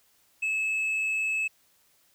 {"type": "tone with tanh clipping", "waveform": "sine", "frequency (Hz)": 2598, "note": "E7", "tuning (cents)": -26, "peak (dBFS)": -26, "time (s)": [0.42, 1.48], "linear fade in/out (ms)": 10, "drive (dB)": 3, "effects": ["white hiss -65 dBFS RMS until 2.14 s"]}